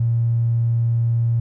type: tone with tanh clipping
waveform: triangle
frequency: 116.54 Hz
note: A#2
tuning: in tune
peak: -15 dBFS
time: 0-1.4 s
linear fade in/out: 5 ms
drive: 2 dB
effects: none